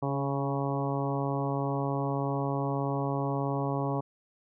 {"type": "harmonic tone with a mistuned harmonic", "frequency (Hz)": 138.59, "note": "C#3", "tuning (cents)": 0, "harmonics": [1, 2, 3, 4, 5, 6, 7, 8], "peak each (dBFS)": [-31, -34, -36, -37, -38, -39, -39, -40], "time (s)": [0.02, 4.01], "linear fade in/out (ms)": 10, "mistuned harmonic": 2, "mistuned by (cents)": 20, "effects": []}